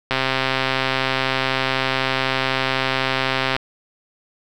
click train, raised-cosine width 0.3 ms, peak -3 dBFS, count 457, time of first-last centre 0.11-3.565 s, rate 132 Hz, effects 7-bit

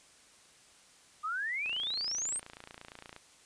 sine exponential sweep, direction up, 1200 to 8880 Hz, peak -32 dBFS, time 1.23-2.4 s, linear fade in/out 20 ms
click train, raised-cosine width 0.3 ms, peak -30 dBFS, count 44, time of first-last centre 1.66-3.163 s, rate 28.6 Hz
effects white hiss -60 dBFS RMS until 3.45 s + resampled to 22050 Hz

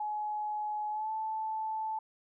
sine tone with pitch glide, 845 to 875.3 Hz, G#5 to A5, +30 to -9 cents, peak -32 dBFS, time 0-1.99 s, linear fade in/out 5 ms, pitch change +61 cents, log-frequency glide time 0.9-1.11 s, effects none

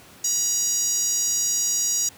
10% pulse tone with high-pass filter, 960 Hz, B5, 49 cents flat, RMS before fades -23 dBFS, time 0.24-2.09 s, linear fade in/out 5 ms, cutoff 6600 Hz, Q 5.9, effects pink hiss -48 dBFS RMS until 2.17 s + high-pass 80 Hz 12 dB/octave

